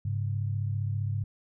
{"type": "tone pair together", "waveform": "sine", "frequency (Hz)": [102.28, 137.4], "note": ["G#2", "C#3"], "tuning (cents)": [-26, -15], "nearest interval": "perfect fourth", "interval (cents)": 511, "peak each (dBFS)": [-28, -34], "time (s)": [0.05, 1.24], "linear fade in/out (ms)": 5, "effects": []}